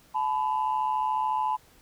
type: tone pair together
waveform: sine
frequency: 866.1 / 1000 Hz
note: A5 / B5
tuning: -28 / +21 cents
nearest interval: major second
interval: 249 cents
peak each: -26 dBFS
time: 0.14-1.57 s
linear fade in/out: 20 ms
effects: tanh soft clip ceiling -18 dBFS + pink hiss -58 dBFS RMS until 1.81 s